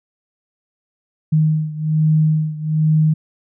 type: beating tone pair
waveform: sine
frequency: 155.2 / 156.4 Hz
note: D#3 / D#3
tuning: -4 / +9 cents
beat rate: 1.2 Hz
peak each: -15 / -18 dBFS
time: 1.32-3.14 s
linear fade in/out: 10 ms
effects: none